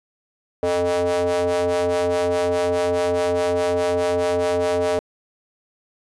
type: ring-modulated tone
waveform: square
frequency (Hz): 87.6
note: F2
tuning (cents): +6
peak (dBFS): -16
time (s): 0.63-4.99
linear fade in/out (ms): 0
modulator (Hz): 528
effects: resampled to 24000 Hz